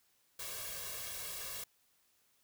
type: noise with comb filter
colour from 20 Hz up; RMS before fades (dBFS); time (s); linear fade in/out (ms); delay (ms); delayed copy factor
white; -43; 0.39-1.64; 5; 1.8; +0.95
effects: white hiss -73 dBFS RMS until 2.43 s